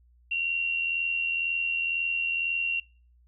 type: tone pair together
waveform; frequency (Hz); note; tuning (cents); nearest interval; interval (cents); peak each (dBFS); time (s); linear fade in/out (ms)
sine; 2740 / 2822; F7 / F7; -34 / +17; minor second; 51; -26 / -34; 0.31-2.8; 5
effects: noise-tail reverb RT60 0.4 s tail -24 dB re dry + added 60 Hz sine -57 dBFS peak until 3.27 s